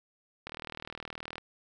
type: click train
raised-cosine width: 0.3 ms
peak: -23 dBFS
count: 37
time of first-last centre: 0.47-1.381 s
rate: 39.5 Hz
effects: none